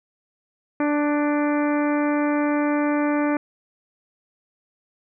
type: harmonic tone with a mistuned harmonic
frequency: 293.8 Hz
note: D4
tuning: 1 cent sharp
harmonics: 1 / 2 / 3 / 4 / 5 / 6 / 7 / 8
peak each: -20 / -26 / -30 / -32 / -34 / -36 / -37 / -38 dBFS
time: 0.8-3.37 s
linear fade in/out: 2 ms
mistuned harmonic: 5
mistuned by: +19 cents
effects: none